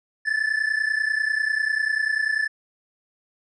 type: tone pair together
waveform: triangle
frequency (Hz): 1729.8 / 1760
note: A6 / A6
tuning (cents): -30 / 0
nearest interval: unison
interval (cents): 30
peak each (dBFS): -22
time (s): 0.25-2.48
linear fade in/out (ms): 20
effects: resampled to 24000 Hz